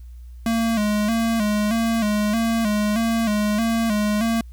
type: tone with vibrato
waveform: square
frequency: 218.6 Hz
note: A3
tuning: 11 cents flat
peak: -19 dBFS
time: 0.46-4.41 s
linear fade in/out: 2 ms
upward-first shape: square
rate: 1.6 Hz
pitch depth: 74 cents each way
effects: added 60 Hz sine -36 dBFS peak until 4.52 s + white hiss -64 dBFS RMS until 4.52 s